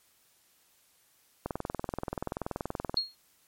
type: click train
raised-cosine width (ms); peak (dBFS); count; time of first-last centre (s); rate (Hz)
1; -18; 32; 1.46-2.943; 20.9
type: tone with exponential decay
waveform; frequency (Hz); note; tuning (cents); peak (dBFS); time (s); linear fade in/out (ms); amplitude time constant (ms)
sine; 4283; C8; +40; -21; 2.97-3.15; 1; 37
effects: white hiss -66 dBFS RMS until 3.47 s + MP3 64 kbps